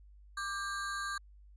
square ring-modulated tone, 1388 Hz, F6, 11 cents flat, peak -33 dBFS, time 0.37-1.18 s, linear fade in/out 5 ms, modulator 209 Hz, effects added 50 Hz sine -54 dBFS peak until 1.56 s + resampled to 22050 Hz

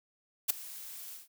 blue noise with ADSR envelope, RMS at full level -24 dBFS, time 0.48-1.28 s, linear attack 20 ms, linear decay 9 ms, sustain -21 dB, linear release 150 ms, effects none

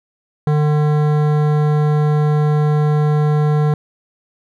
sine tone with hard clipping, 150 Hz, D3, 37 cents sharp, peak -14 dBFS, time 0.47-3.74 s, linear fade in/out 2 ms, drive 15 dB, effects none

